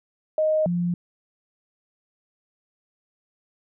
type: tone pair in turn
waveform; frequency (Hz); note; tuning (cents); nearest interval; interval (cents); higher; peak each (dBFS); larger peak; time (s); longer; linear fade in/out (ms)
sine; 622.3 / 174.63; D#5 / F3; 0 / 0; octave + minor seventh; 2200; first; -18 / -21; first; 0.38-0.66 / 0.66-0.94; neither; 2
effects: none